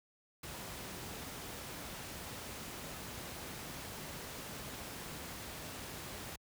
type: noise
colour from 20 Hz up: pink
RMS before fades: -45 dBFS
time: 0.43-6.36 s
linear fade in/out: 5 ms
effects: high-pass 60 Hz 12 dB/octave